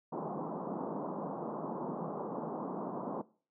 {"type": "band-pass noise", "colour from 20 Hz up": "pink", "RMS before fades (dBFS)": -39, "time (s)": [0.12, 3.22], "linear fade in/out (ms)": 10, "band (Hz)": [160, 1100], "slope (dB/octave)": 48, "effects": ["noise-tail reverb RT60 0.4 s tail -20 dB re dry"]}